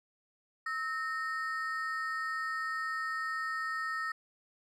triangle ring-modulated tone, 1568 Hz, G6, in tune, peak -28 dBFS, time 0.66-4.12 s, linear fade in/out 5 ms, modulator 271 Hz, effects none

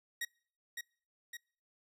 sawtooth tone with echo, 1891 Hz, A#6, 24 cents sharp, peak -32 dBFS, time 0.21-0.25 s, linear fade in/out 5 ms, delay 560 ms, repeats 2, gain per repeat -4 dB, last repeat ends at 1.37 s, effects noise-tail reverb RT60 0.5 s tail -26 dB re dry

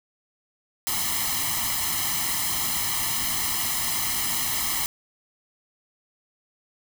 white noise with comb filter, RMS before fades -26 dBFS, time 0.87-4.86 s, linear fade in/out 0 ms, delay 0.98 ms, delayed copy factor +1, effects none

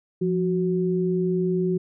sine tone pair together, 174.72 / 370 Hz, F3 / F#4, +1 / 0 cents, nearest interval octave + minor second, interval 1299 cents, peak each -23 dBFS, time 0.21-1.78 s, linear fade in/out 10 ms, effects none

